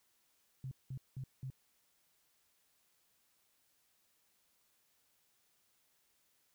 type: tone bursts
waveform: sine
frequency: 131.6 Hz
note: C3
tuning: 10 cents sharp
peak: -40 dBFS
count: 4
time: 0.64-1.502 s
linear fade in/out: 2 ms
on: 73 ms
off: 190 ms
effects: white hiss -75 dBFS RMS until 6.54 s